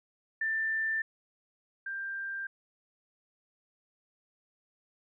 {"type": "tone pair in turn", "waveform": "sine", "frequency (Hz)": [1779, 1584.9], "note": ["A6", "G6"], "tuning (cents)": [19, 19], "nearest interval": "major second", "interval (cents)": 200, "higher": "first", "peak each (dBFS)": [-28, -34], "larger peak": "first", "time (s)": [[0.41, 1.02], [1.86, 2.47]], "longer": "neither", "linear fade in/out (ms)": 5, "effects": []}